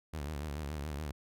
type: tone with vibrato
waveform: sawtooth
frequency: 74.1 Hz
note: D2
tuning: 16 cents sharp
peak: -33 dBFS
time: 0.13-1.12 s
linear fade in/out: 10 ms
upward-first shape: triangle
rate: 7 Hz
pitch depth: 140 cents each way
effects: none